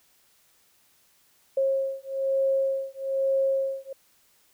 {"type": "beating tone pair", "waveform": "sine", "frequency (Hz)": [539, 540.1], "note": ["C#5", "C#5"], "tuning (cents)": [-49, -45], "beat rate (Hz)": 1.1, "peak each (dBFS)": [-26, -26], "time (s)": [1.57, 3.93], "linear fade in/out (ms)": 5, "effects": ["white hiss -63 dBFS RMS until 4.53 s"]}